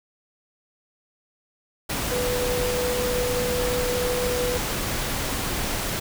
sine tone in noise, 493.9 Hz, B4, in tune, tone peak -24 dBFS, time 2.11-4.58 s, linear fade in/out 10 ms, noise pink, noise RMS -27 dBFS, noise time 1.89-6 s, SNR 0 dB, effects none

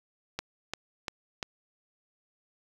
click train, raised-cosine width 0.2 ms, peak -15 dBFS, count 4, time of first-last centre 0.39-1.428 s, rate 2.89 Hz, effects 7-bit

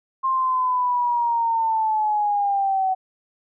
sine linear sweep, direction down, 1062 to 750 Hz, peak -18 dBFS, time 0.23-2.95 s, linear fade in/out 20 ms, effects none

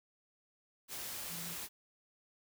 sine tone in noise, 169.8 Hz, F3, 48 cents flat, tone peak -48 dBFS, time 1.28-1.57 s, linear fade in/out 50 ms, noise white, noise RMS -43 dBFS, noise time 0.88-1.69 s, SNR -8 dB, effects none

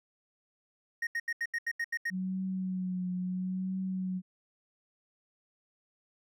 triangle tone bursts, 1864.7 Hz, A#6, in tune, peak -28 dBFS, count 9, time 1.02-2.102 s, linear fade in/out 5 ms, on 50 ms, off 79 ms
sine tone with vibrato, 185 Hz, F#3, in tune, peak -31 dBFS, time 2.1-4.22 s, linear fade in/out 50 ms, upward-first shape triangle, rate 0.74 Hz, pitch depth 38 cents each way
effects none

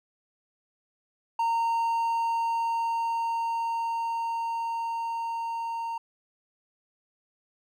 triangle tone with level ramp, 921 Hz, A#5, 21 cents flat, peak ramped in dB -21 to -28 dBFS, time 1.39-5.98 s, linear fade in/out 5 ms, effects none

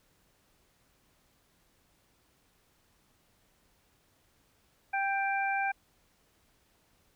harmonic tone, 787 Hz, G5, 7 cents sharp, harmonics 1 / 2 / 3, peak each -30 / -33 / -35 dBFS, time 4.93-5.72 s, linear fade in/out 10 ms, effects pink hiss -69 dBFS RMS until 7.15 s

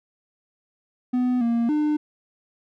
triangle tone with pitch steps, 249.7 / 233.6 / 300.9 Hz, B3 / A#3 / D4, +19 / +4 / +42 cents, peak -17 dBFS, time 1.13-1.97 s, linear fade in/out 10 ms, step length 280 ms, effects none

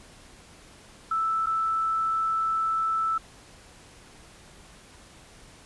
sine tone with dropouts, 1318.5 Hz, E6, in tune, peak -23 dBFS, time 1.11-3.18 s, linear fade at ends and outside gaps 5 ms, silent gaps 1.461-1.468 s, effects pink hiss -51 dBFS RMS until 5.65 s + resampled to 24000 Hz

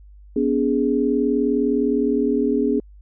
sine chord, G# diminished, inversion first, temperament equal with one note detuned, 246.9 / 286.6 / 415.3 Hz, B3 / D4 / G#4, 0 / -42 / 0 cents, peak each -21 dBFS, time 0.36-2.8 s, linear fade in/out 5 ms, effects added 50 Hz sine -42 dBFS peak until 3.01 s

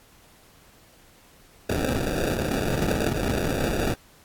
violet noise with sample-and-hold, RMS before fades -25 dBFS, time 1.69-3.94 s, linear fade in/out 5 ms, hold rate 1050 Hz, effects pink hiss -55 dBFS RMS until 4.24 s + AAC 64 kbps

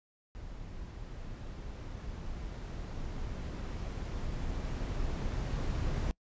brown noise with level ramp, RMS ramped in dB -45 to -32 dBFS, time 0.35-6.11 s, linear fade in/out 0 ms, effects noise-tail reverb RT60 0.1 s tail -24 dB re dry + resampled to 16000 Hz

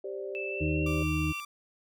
sine chord, G suspended fourth, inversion none, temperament equal, 392 / 523.3 / 587.3 Hz, G4 / C5 / D5, 0 / 0 / 0 cents, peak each -36 / -41 / -40 dBFS, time 0.04-1.03 s, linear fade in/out 5 ms
sine tone with pitch glide, 2637 to 2738 Hz, E7 to F7, 0 to -35 cents, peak -35 dBFS, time 0.35-1.4 s, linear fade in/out 0 ms, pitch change +65 cents, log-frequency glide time 0.48-0.86 s
harmonic tone, 77.5 Hz, D#2, 6 cents flat, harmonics 1 / 2 / 4, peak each -31 / -31 / -31 dBFS, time 0.6-1.33 s, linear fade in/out 20 ms
sawtooth tone, 1174.7 Hz, D6, in tune, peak -35 dBFS, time 0.86-1.45 s, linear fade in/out 5 ms
effects none

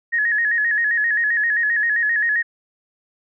sine tone with vibrato, 1782 Hz, A6, 22 cents sharp, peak -16 dBFS, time 0.12-2.43 s, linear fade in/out 20 ms, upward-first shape square, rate 7.6 Hz, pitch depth 78 cents each way, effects none

